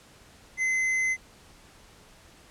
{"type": "tone with tanh clipping", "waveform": "sine", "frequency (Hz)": 2051, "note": "C7", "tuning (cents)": -35, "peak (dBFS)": -25, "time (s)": [0.57, 1.17], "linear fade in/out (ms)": 50, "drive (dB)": 10, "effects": ["pink hiss -54 dBFS RMS until 2.5 s", "low-pass 10000 Hz 12 dB/octave"]}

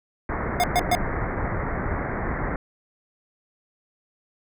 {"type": "low-pass noise", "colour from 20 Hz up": "pink", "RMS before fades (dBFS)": -27, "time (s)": [0.29, 2.56], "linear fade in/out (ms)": 2, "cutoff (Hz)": 2100, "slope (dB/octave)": 96}
{"type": "tone bursts", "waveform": "square", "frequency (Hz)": 713, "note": "F5", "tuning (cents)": 36, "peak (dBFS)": -18, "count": 3, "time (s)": [0.6, 0.951], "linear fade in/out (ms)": 0, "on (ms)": 37, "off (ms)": 120}
{"effects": []}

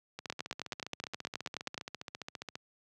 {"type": "two click trains", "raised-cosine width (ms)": 0.2, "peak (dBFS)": [-18, -23], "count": [15, 36], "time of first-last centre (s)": [[0.3, 1.778], [0.19, 2.555]], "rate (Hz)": [9.47, 14.8], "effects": ["high-pass 100 Hz 12 dB/octave"]}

